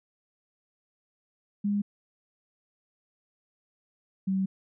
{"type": "tone pair in turn", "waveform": "sine", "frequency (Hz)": [203.9, 191.34], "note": ["G#3", "G3"], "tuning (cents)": [-32, -42], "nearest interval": "minor second", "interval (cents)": 110, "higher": "first", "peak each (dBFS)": -24, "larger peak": "neither", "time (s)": [[1.64, 1.82], [4.27, 4.46]], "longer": "second", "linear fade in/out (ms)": 10, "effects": []}